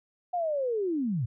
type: linear sweep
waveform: sine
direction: down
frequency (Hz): 728 to 103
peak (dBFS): -26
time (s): 0.33-1.26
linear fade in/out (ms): 10
effects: none